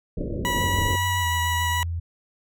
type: low-pass noise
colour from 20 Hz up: pink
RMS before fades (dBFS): -28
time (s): 0.17-0.96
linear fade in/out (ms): 5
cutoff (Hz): 590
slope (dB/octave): 96
type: tone with vibrato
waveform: 20% pulse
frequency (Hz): 973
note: B5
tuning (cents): -26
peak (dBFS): -18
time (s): 0.45-1.83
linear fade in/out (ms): 0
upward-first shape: triangle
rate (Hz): 7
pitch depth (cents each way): 9
type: tone with pitch glide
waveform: sine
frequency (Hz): 92.5 to 84.33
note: F#2 to E2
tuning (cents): 0 to +40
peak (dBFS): -25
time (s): 0.59-2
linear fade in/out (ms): 10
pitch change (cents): -160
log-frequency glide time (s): 1.17-1.27
effects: none